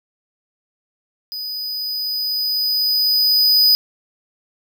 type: tone with level ramp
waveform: square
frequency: 4978 Hz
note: D#8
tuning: in tune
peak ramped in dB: -26 to -10 dBFS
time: 1.32-3.75 s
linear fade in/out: 0 ms
effects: none